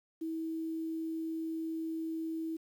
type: tone with quantisation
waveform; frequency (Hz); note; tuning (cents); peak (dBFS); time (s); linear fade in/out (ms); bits
sine; 322.8; E4; -36; -34; 0.21-2.57; 10; 10
effects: none